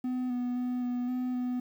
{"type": "tone with pitch steps", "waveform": "triangle", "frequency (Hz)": [252.3, 246.2, 248.6, 245.8, 251.6, 248.7], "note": ["B3", "B3", "B3", "B3", "B3", "B3"], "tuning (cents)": [37, -5, 12, -8, 32, 12], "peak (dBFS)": -27, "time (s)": [0.04, 1.6], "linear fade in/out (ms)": 5, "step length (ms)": 260, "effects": ["10-bit"]}